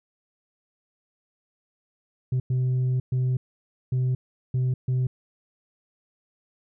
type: tone bursts at uneven times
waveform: sine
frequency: 127.6 Hz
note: C3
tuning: 43 cents flat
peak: -18 dBFS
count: 6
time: 2.32-2.4 / 2.5-3 / 3.12-3.37 / 3.92-4.15 / 4.54-4.74 / 4.88-5.07 s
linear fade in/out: 5 ms
effects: tanh soft clip ceiling -20 dBFS